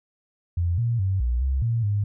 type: tone with pitch steps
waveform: sine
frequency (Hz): 86.3 / 117.7 / 95.3 / 60.2 / 66.5 / 115.8 / 102.7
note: F2 / A#2 / G2 / B1 / C2 / A#2 / G#2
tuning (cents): -20 / +17 / -48 / -44 / +29 / -11 / -19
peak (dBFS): -20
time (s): 0.57-2.04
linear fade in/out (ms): 5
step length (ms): 210
effects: none